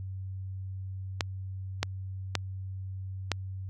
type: clicks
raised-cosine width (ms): 0.2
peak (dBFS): -9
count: 4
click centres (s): 1.208 / 1.83 / 2.353 / 3.317
effects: added 95 Hz sine -35 dBFS peak until 3.69 s + AAC 64 kbps